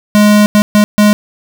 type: tone bursts at uneven times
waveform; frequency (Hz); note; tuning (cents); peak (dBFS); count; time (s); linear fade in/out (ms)
square; 208.7; G#3; +9; -5; 4; 0.15-0.46 / 0.55-0.62 / 0.75-0.84 / 0.98-1.13; 0
effects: none